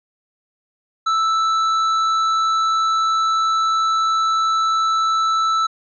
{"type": "tone with tanh clipping", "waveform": "triangle", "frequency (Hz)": 1318.5, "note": "E6", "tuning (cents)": 0, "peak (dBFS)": -17, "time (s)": [1.06, 5.67], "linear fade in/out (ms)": 10, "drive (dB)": 14, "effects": ["resampled to 16000 Hz"]}